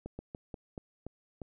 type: slowing click train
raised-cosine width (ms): 2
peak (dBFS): -27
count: 7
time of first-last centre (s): 0.06-1.417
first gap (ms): 130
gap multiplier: 1.22
effects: none

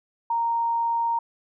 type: tone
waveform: sine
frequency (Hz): 929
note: A#5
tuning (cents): -6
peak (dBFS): -21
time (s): 0.3-1.19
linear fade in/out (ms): 5
effects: none

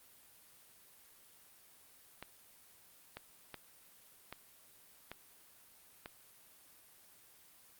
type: clicks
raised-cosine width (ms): 0.3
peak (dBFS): -28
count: 6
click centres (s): 2.226 / 3.17 / 3.543 / 4.326 / 5.116 / 6.059
effects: white hiss -62 dBFS RMS until 7.79 s + Opus 32 kbps

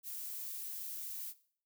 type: noise with high-pass filter sweep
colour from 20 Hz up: violet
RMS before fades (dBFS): -43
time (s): 0.03-1.34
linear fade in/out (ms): 50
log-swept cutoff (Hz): 370 to 230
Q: 2.6
effects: noise-tail reverb RT60 0.5 s tail -17 dB re dry

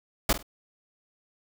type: noise with echo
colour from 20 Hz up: pink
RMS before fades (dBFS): -21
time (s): 0.29-0.33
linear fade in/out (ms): 5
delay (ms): 49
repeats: 2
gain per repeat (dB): -13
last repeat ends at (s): 0.428
effects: none

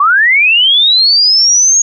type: linear sweep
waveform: sine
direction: up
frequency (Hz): 1100 to 6645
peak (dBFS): -5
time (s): 0-1.82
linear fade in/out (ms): 5
effects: none

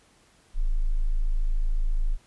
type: tone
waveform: sine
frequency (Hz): 26.96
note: A0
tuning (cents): -34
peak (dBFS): -20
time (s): 0.54-2.18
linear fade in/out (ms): 50
effects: pink hiss -60 dBFS RMS until 2.26 s + resampled to 24000 Hz

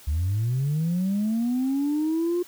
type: linear sweep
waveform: sine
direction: up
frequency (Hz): 69.3 to 357.3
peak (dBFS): -20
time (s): 0.07-2.43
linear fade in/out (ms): 10
effects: tanh soft clip ceiling -19 dBFS + white hiss -49 dBFS RMS until 2.47 s

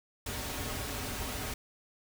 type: noise with comb filter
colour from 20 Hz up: pink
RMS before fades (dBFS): -37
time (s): 0.26-1.54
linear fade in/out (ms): 5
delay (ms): 5.9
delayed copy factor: -0.55
effects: none

